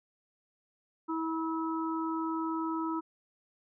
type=harmonic tone; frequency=323.7 Hz; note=E4; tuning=31 cents flat; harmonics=1 / 3 / 4; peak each=-32 / -37 / -38 dBFS; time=1.08-3.01 s; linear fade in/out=20 ms; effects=none